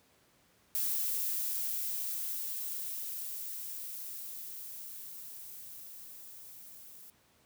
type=noise with level ramp; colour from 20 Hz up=violet; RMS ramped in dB=-32 to -52 dBFS; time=0.75-7.1 s; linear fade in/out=0 ms; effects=pink hiss -67 dBFS RMS until 7.45 s + high-pass 80 Hz 12 dB/octave